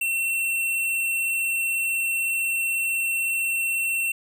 square tone, 2709 Hz, E7, 47 cents sharp, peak -23 dBFS, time 0.01-4.12 s, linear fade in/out 5 ms, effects none

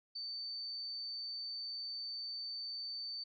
sine tone, 4559 Hz, C#8, 48 cents sharp, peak -40 dBFS, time 0.15-3.24 s, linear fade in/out 10 ms, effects none

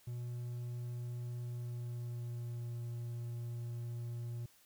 triangle tone with pitch glide, 121.1 to 118.68 Hz, B2 to A#2, -34 to +31 cents, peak -37 dBFS, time 0.07-4.46 s, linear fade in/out 5 ms, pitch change -35 cents, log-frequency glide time 1.4-2.79 s, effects white hiss -66 dBFS RMS until 4.65 s

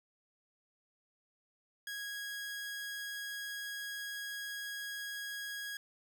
sawtooth tone, 1651 Hz, G#6, 11 cents flat, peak -36 dBFS, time 1.87-5.77 s, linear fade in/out 2 ms, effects none

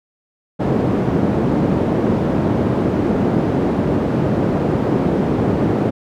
white band-pass noise, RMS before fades -17 dBFS, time 0.59-5.91 s, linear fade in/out 20 ms, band 110 to 330 Hz, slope 12 dB/octave, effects none

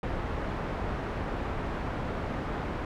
pink low-pass noise, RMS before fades -33 dBFS, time 0.03-2.85 s, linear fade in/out 2 ms, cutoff 1500 Hz, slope 12 dB/octave, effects none

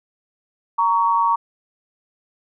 sine tone pair together, 930.6 / 1122 Hz, A#5 / C#6, -3 / +21 cents, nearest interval minor third, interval 324 cents, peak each -17 / -18 dBFS, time 0.78-1.36 s, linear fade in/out 10 ms, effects none

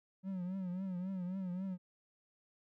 triangle tone with vibrato, 185 Hz, F#3, in tune, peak -35 dBFS, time 0.23-1.78 s, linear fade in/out 50 ms, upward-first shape triangle, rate 3.7 Hz, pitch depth 100 cents each way, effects none

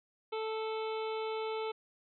harmonic tone with a mistuned harmonic, 440 Hz, A4, in tune, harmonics 1 / 2 / 3 / 5 / 6 / 7 / 8 / 9, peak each -35 / -41 / -45 / -49 / -51 / -52 / -53 / -54 dBFS, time 0.32-1.72 s, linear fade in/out 10 ms, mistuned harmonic 6, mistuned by -17 cents, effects none

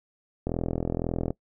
click train, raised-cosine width 2 ms, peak -14 dBFS, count 36, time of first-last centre 0.47-1.305 s, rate 41.9 Hz, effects noise-tail reverb RT60 0.1 s tail -22 dB re dry

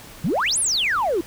sine exponential two-way sweep, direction up then down, 138.59 to 11230 to 312 Hz, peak -17 dBFS, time 0.24-1.21 s, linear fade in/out 5 ms, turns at 0.59 s, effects tanh soft clip ceiling -15 dBFS + pink hiss -42 dBFS RMS until 1.26 s

